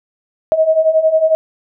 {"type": "beating tone pair", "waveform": "sine", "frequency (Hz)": [628, 639], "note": ["D#5", "D#5"], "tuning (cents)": [16, 46], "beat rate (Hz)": 11, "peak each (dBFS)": [-15, -11], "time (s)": [0.52, 1.35], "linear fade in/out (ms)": 0, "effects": []}